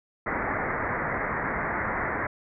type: low-pass noise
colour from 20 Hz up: white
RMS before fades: -29 dBFS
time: 0.26-2.27 s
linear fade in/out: 5 ms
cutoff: 2100 Hz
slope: 96 dB/octave
effects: none